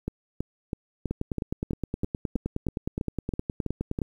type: two click trains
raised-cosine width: 3 ms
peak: -15 / -16 dBFS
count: 29 / 13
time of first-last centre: 1.11-4.018 / 0.08-3.989 s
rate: 9.63 / 3.07 Hz
effects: 9-bit